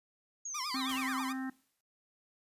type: linear sweep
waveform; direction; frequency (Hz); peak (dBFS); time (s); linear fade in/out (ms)
sine; down; 6730 to 794; -38; 0.45-1.22; 5
type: tone with vibrato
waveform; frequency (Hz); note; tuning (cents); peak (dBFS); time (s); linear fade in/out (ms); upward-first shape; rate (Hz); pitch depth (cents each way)
sawtooth; 1109; C#6; 0; -34; 0.54-1.33; 10; sine; 9.3; 180
type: harmonic tone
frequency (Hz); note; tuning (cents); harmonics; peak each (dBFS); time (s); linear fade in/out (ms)
262.6; C4; +6; 1 / 3 / 4 / 5 / 6 / 7; -35 / -47 / -54 / -50 / -50 / -48; 0.74-1.5; 5
type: noise with exponential decay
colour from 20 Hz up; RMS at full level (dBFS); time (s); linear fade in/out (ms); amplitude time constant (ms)
white; -43; 0.89-1.81; 2; 200
effects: noise-tail reverb RT60 0.3 s tail -18 dB re dry + resampled to 32000 Hz